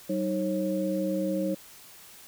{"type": "tone cluster", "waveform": "sine", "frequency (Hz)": [190.8, 311.9, 543], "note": ["G3", "D#4", "C#5"], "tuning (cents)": [-47, 4, -36], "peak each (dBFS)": -30, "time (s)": [0.09, 1.55], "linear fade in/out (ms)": 10, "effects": ["white hiss -50 dBFS RMS until 2.27 s"]}